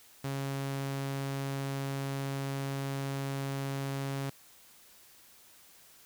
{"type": "tone", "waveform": "sawtooth", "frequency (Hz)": 137.3, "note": "C#3", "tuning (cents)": -16, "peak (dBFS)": -29, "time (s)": [0.24, 4.3], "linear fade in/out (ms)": 5, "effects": ["white hiss -58 dBFS RMS until 6.05 s"]}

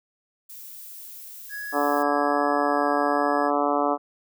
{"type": "noise", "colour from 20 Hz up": "violet", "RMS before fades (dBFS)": -41, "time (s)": [0.49, 2.03], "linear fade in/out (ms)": 10}
{"type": "tone with vibrato", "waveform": "triangle", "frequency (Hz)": 1661.2, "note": "G#6", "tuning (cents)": 0, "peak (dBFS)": -30, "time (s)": [1.49, 3.51], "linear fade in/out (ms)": 50, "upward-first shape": "sine", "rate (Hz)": 1.2, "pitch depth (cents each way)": 13}
{"type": "harmonic tone", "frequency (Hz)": 144.7, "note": "D3", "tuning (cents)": -25, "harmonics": [2, 3, 4, 5, 6, 7, 8, 9], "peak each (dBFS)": [-27, -29, -27, -26, -30, -30, -29, -32], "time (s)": [1.72, 3.98], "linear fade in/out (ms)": 50}
{"effects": []}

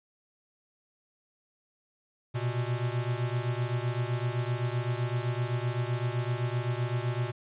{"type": "beating tone pair", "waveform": "square", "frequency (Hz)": [118.9, 126.7], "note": ["A#2", "B2"], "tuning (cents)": [35, 45], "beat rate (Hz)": 7.8, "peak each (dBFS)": [-31, -33], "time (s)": [2.34, 7.32], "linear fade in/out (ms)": 20, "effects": ["resampled to 8000 Hz", "10-bit"]}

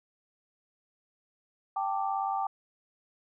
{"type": "chord", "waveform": "sine", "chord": "G suspended second", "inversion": "none", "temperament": "just", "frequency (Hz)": [784, 882, 1176], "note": ["G5", "A5", "D6"], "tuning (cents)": [0, 4, 2], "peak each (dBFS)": [-30, -34, -35], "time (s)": [1.76, 2.47], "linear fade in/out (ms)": 5, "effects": []}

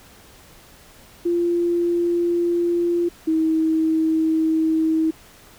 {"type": "tone pair in turn", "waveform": "sine", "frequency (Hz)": [345.2, 319.5], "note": ["F4", "D#4"], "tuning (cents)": [-20, 46], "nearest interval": "minor second", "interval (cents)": 134, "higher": "first", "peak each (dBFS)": [-17, -16], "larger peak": "second", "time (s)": [[1.25, 3.09], [3.27, 5.11]], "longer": "neither", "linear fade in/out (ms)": 10, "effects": ["pink hiss -48 dBFS RMS until 5.58 s"]}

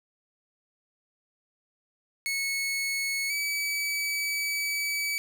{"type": "tone pair in turn", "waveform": "sawtooth", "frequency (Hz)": [2200, 2289], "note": ["C#7", "D7"], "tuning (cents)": [-14, -45], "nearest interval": "minor second", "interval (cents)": 69, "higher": "second", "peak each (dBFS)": -24, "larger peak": "neither", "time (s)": [[2.26, 3.3], [3.3, 5.18]], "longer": "second", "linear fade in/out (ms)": 0, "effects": []}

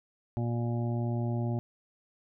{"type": "harmonic tone", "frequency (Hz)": 118.4, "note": "A#2", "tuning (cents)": 27, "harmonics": [1, 2, 3, 5, 6, 7], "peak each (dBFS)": [-29, -35, -39, -43, -45, -46], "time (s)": [0.37, 1.59], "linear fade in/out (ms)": 0, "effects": []}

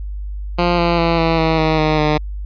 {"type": "tone with pitch steps", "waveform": "10% pulse", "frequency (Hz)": [174.61, 171.12, 167.69, 164.33, 161.05, 157.82, 154.66, 151.57], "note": ["F3", "F3", "E3", "E3", "E3", "D#3", "D#3", "D#3"], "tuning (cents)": [0, -35, 30, -5, -40, 25, -10, -45], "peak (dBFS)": -5, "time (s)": [0.58, 2.18], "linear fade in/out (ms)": 10, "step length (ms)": 200, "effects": ["added 50 Hz sine -23 dBFS peak until 2.45 s", "resampled to 11025 Hz"]}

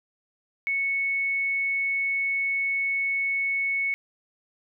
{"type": "tone", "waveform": "sine", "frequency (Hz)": 2210, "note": "C#7", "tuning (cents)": -6, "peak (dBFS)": -23, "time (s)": [0.67, 3.94], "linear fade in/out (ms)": 0, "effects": []}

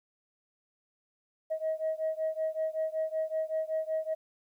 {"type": "beating tone pair", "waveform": "sine", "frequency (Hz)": [632, 637.3], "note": ["D#5", "D#5"], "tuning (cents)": [27, 41], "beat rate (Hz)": 5.3, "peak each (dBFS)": [-31, -32], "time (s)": [1.5, 4.15], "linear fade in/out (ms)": 20, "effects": ["tanh soft clip ceiling -24 dBFS", "11-bit"]}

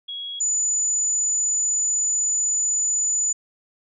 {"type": "tone pair in turn", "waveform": "sine", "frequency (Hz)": [3322, 6984], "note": ["G#7", "A8"], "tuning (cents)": [0, -14], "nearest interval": "octave + minor second", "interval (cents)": 1286, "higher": "second", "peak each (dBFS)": [-29, -19], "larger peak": "second", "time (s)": [[0.08, 0.4], [0.4, 3.33]], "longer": "second", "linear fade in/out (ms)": 10, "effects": []}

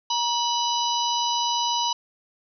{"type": "harmonic tone with a mistuned harmonic", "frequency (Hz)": 987.8, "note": "B5", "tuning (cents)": 0, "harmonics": [1, 3, 4, 5, 6], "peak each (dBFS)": [-24, -29, -30, -31, -32], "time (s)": [0.1, 1.93], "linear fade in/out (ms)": 5, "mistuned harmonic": 1, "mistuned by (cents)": -69, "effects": []}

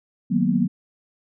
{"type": "chord", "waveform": "sine", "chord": "B major seventh", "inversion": "first", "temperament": "just", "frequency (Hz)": [154.34, 185.21, 231.5, 246.9], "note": ["D#3", "F#3", "A#3", "B3"], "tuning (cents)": [-14, 2, -12, 0], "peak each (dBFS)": [-27, -21, -22, -23], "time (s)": [0.3, 0.68], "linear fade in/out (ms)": 20, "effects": []}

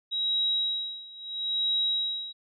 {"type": "tone with tremolo", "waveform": "sine", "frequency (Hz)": 3840, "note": "B7", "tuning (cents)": -49, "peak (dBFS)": -23, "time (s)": [0.11, 2.33], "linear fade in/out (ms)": 20, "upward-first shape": "sine", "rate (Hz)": 0.75, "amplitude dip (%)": 90, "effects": []}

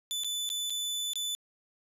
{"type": "tone with dropouts", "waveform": "sawtooth", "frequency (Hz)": 3496, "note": "A7", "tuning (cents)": -12, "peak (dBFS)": -28, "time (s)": [0.11, 1.35], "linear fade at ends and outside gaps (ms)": 0, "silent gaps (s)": [[0.236, 0.245], [0.491, 0.501], [0.698, 0.704], [1.134, 1.156]], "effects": ["resampled to 32000 Hz", "11-bit"]}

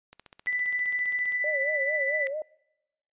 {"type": "click train", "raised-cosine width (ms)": 0.2, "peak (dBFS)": -29, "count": 19, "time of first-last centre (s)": [0.13, 1.322], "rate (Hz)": 15.1}
{"type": "tone with tremolo", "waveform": "sine", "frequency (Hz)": 1986, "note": "B6", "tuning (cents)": 9, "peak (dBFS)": -23, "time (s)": [0.47, 2.27], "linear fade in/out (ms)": 0, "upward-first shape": "triangle", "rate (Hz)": 15, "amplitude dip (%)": 45}
{"type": "tone with vibrato", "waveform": "sine", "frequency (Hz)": 578, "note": "D5", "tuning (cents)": -28, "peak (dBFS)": -29, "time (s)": [1.44, 2.42], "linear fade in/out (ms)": 2, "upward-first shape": "sine", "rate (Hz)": 4.5, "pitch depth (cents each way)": 130}
{"effects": ["noise-tail reverb RT60 0.9 s tail -25 dB re dry", "resampled to 8000 Hz"]}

